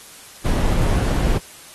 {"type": "noise", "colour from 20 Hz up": "brown", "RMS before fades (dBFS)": -18, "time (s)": [0.44, 1.39], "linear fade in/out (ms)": 20, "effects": ["white hiss -42 dBFS RMS until 1.74 s", "AAC 32 kbps"]}